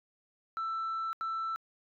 sine tone bursts at uneven times, 1329 Hz, E6, 14 cents sharp, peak -30 dBFS, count 2, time 0.57-1.13 / 1.21-1.56 s, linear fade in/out 0 ms, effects tanh soft clip ceiling -30 dBFS

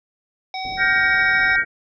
harmonic tone, 757 Hz, F#5, 39 cents sharp, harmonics 1 / 3 / 5 / 7, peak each -27 / -32 / -34 / -35 dBFS, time 0.54-1.56 s, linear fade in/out 2 ms
pink low-pass noise, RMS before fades -39 dBFS, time 0.64-1.65 s, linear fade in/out 10 ms, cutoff 840 Hz, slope 96 dB/octave
sine chord, G half-diminished seventh, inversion third, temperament just, 1411.2 / 1568 / 1881.6 / 2258 Hz, F6 / G6 / Bb6 / Db7, +18 / 0 / +16 / +31 cents, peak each -23 / -19 / -19 / -22 dBFS, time 0.77-1.65 s, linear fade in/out 50 ms
effects none

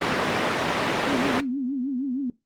pink band-pass noise, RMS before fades -24 dBFS, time 0.01-1.41 s, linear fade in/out 10 ms, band 230 to 3000 Hz, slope 12 dB/octave
sine tone with vibrato, 263.6 Hz, C4, 13 cents sharp, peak -24 dBFS, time 1.07-2.3 s, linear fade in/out 2 ms, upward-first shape triangle, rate 6.4 Hz, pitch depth 170 cents each way
effects noise-tail reverb RT60 0.2 s tail -18 dB re dry + Opus 24 kbps

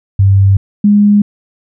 sine tone pair in turn, 97.9 / 205.8 Hz, G2 / G#3, -2 / -16 cents, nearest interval octave + minor second, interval 1286 cents, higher second, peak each -4 dBFS, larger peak neither, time 0.19-0.57 / 0.84-1.22 s, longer neither, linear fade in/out 5 ms, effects none

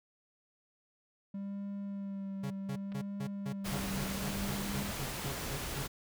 triangle tone with vibrato, 197.3 Hz, G3, 11 cents sharp, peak -35 dBFS, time 1.34-4.91 s, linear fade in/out 5 ms, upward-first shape sine, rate 0.67 Hz, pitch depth 24 cents each way
45% pulse tone bursts, 138.59 Hz, C#3, in tune, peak -37 dBFS, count 14, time 2.43-5.834 s, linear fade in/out 10 ms, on 76 ms, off 180 ms
clicks, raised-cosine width 0.3 ms, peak -37 dBFS, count 2, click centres 2.92 / 2.924 s
pink noise, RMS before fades -39 dBFS, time 3.64-5.88 s, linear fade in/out 20 ms
effects none

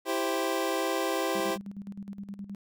25% pulse chord, C major, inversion first, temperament equal, 329.6 / 392 / 523.3 Hz, E4 / G4 / C5, 0 / 0 / 0 cents, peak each -28 dBFS, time 0.05-1.58 s, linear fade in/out 50 ms
sine tone with tremolo, 199.3 Hz, G3, 29 cents sharp, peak -35 dBFS, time 1.35-2.55 s, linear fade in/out 2 ms, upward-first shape square, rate 9.6 Hz, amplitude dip 70%
effects none

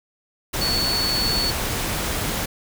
sine tone in noise, 4435 Hz, C#8, in tune, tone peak -21 dBFS, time 0.61-1.51 s, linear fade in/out 10 ms, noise pink, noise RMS -25 dBFS, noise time 0.53-2.46 s, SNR +1 dB, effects none

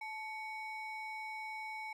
triangle ring-modulated tone, 1553 Hz, G6, 17 cents flat, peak -36 dBFS, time 0.01-1.93 s, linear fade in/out 5 ms, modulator 682 Hz, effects none

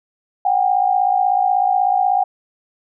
sine tone pair together, 740 / 796.3 Hz, F#5 / G5, 0 / +27 cents, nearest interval minor second, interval 127 cents, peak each -16 dBFS, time 0.45-2.24 s, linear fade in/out 5 ms, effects none

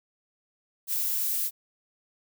violet noise, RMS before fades -28 dBFS, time 0.87-1.51 s, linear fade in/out 50 ms, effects none

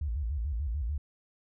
sine tone with vibrato, 64.9 Hz, C2, 13 cents flat, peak -29 dBFS, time 0.01-0.98 s, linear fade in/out 5 ms, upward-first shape square, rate 6.8 Hz, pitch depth 240 cents each way, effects none

